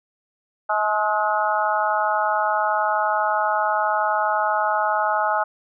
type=harmonic tone with a mistuned harmonic; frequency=212.3 Hz; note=G#3; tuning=38 cents sharp; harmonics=3 / 4 / 5 / 6 / 7; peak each=-25 / -22 / -29 / -24 / -27 dBFS; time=0.69-5.44 s; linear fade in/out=10 ms; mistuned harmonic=7; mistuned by=-37 cents; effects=none

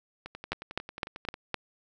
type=two click trains; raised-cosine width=0.3 ms; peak=-13 / -24 dBFS; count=5 / 13; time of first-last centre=0.52-1.543 / 0.26-1.341 s; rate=3.91 / 11.1 Hz; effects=none

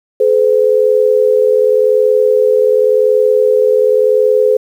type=tone pair together; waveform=sine; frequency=427.5 / 508.4 Hz; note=A4 / C5; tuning=-50 / -50 cents; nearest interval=minor third; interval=300 cents; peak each=-10 dBFS; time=0.2-4.57 s; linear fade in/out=5 ms; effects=7-bit

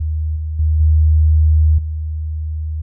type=tone with level steps; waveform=sine; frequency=77.78 Hz; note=D#2; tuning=in tune; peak=-16 / -19 / -11 / -8 / -19 dBFS; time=0-2.82 s; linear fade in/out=10 ms; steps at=0.36 / 0.59 / 0.8 / 1.78 s; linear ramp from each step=5 ms; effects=none

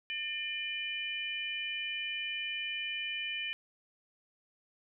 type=harmonic tone; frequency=600 Hz; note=D5; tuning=37 cents sharp; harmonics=3 / 4 / 5; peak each=-43 / -37 / -38 dBFS; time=0.1-3.53 s; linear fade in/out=0 ms; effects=none

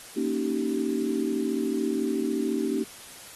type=chord; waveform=sine; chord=Eb dominant seventh; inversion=second; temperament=equal with one note detuned; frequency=233.1 / 277.2 / 311.1 / 386.2 Hz; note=Bb3 / Db4 / Eb4 / G4; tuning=0 / 0 / 0 / -26 cents; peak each=-30 dBFS; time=0.16-2.84 s; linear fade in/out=10 ms; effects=white hiss -45 dBFS RMS until 3.35 s + AAC 32 kbps

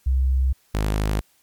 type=tone pair in turn; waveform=sine / sawtooth; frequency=65.41 / 52.13 Hz; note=C2 / G#1; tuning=0 / +7 cents; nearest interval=major third; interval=393 cents; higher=first; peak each=-16 dBFS; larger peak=neither; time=0.06-0.53 / 0.74-1.21 s; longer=neither; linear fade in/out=10 ms; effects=white hiss -61 dBFS RMS until 1.42 s + MP3 96 kbps

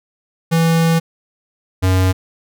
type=tone pair in turn; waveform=square; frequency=164.81 / 93.19 Hz; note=E3 / F#2; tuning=0 / +13 cents; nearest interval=minor seventh; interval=987 cents; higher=first; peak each=-12 dBFS; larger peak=neither; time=0.51-1 / 1.82-2.13 s; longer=first; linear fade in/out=20 ms; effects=none

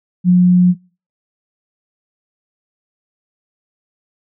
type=tone; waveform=sine; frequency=179.5 Hz; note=F3; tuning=48 cents sharp; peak=-6 dBFS; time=0.24-0.75 s; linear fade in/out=50 ms; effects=noise-tail reverb RT60 0.4 s tail -26 dB re dry

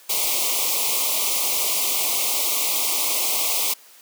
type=band-stop noise; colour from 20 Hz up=white; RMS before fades=-22 dBFS; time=0.09-3.74 s; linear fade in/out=10 ms; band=1200 to 2100 Hz; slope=96 dB/octave; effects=white hiss -49 dBFS RMS until 4.01 s + high-pass 400 Hz 12 dB/octave

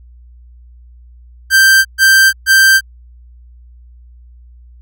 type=tone bursts; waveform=45% pulse; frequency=1568 Hz; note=G6; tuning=in tune; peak=-5 dBFS; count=3; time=1.5-2.81 s; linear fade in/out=50 ms; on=350 ms; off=130 ms; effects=added 60 Hz sine -37 dBFS peak until 4.81 s

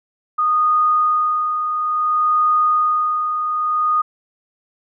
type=tone with tremolo; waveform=sine; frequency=1234 Hz; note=D#6; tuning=15 cents flat; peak=-12 dBFS; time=0.38-4.02 s; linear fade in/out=10 ms; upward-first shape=sine; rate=0.58 Hz; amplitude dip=50%; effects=none

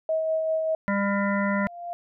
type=tone with tremolo; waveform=sine; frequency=638 Hz; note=D#5; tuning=43 cents sharp; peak=-21 dBFS; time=0.09-0.75 s; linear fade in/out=2 ms; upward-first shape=sine; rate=5.1 Hz; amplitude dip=30%
type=harmonic tone; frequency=200 Hz; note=G3; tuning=35 cents sharp; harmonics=1 / 3 / 5 / 7 / 9 / 10; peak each=-24 / -29 / -31 / -32 / -34 / -34 dBFS; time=0.88-1.67 s; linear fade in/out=0 ms
type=tone with exponential growth; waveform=sine; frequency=695 Hz; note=F5; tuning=9 cents flat; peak=-28 dBFS; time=1.19-1.93 s; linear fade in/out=0 ms; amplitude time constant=160 ms
effects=none

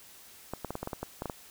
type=clicks; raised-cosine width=1 ms; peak=-20 dBFS; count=11; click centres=0.536 / 0.647 / 0.706 / 0.754 / 0.83 / 0.874 / 0.932 / 1.03 / 1.221 / 1.257 / 1.298 s; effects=white hiss -53 dBFS RMS until 1.5 s

